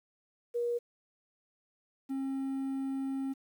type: tone pair in turn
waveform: sine / triangle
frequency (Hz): 476.9 / 269.4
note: A#4 / C#4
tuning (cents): +39 / -49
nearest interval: minor seventh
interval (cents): 988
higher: first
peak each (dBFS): -29 / -30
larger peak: first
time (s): 0.54-0.79 / 2.09-3.34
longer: second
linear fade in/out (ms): 20
effects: 10-bit